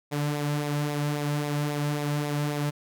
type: tone with flanger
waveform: sawtooth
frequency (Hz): 146.83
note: D3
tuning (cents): 0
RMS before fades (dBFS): -28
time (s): 0.11-2.71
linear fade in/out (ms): 20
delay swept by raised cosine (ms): 0.65 to 2.75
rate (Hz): 3.7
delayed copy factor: -0.5
effects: none